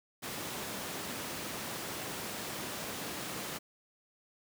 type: high-pass noise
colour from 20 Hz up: pink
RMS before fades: -40 dBFS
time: 0.22-3.59 s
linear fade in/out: 20 ms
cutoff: 160 Hz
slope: 12 dB/octave
effects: none